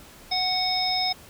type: harmonic tone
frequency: 740 Hz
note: F#5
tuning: in tune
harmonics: 1 / 3 / 5 / 7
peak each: -27 / -32 / -30 / -25 dBFS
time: 0.31-1.13 s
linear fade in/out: 10 ms
effects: pink hiss -48 dBFS RMS until 1.29 s